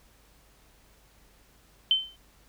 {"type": "tone with exponential decay", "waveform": "sine", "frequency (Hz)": 3083, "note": "G7", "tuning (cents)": -29, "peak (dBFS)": -16, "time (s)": [1.91, 2.16], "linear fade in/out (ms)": 1, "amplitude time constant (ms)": 53, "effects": ["added 50 Hz sine -61 dBFS peak until 2.48 s", "pink hiss -61 dBFS RMS until 2.48 s"]}